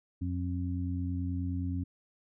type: harmonic tone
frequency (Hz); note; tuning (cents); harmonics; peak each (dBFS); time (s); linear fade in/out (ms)
89.4; F2; +41; 1 / 2 / 3; -32 / -40 / -36; 0.21-1.84; 10
effects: none